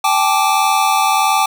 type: chord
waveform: square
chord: G suspended second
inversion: none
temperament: equal with one note detuned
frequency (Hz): 784 / 865.4 / 1174.7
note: G5 / A5 / D6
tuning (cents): 0 / -29 / 0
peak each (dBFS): -17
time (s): 0.04-1.46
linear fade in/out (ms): 5
effects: none